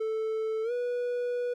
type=tone with pitch glide; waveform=triangle; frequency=440 to 488.2 Hz; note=A4 to B4; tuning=0 to -20 cents; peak=-26 dBFS; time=0-1.54 s; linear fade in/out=10 ms; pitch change=+180 cents; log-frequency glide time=0.63-0.72 s; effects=none